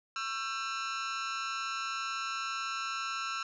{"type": "tone with amplitude modulation", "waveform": "sawtooth", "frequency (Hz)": 1340, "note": "E6", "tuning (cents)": 28, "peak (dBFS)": -26, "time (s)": [0.16, 3.43], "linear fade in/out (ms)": 2, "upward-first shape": "sine", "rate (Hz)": 238, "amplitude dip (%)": 85, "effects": ["resampled to 16000 Hz", "10-bit"]}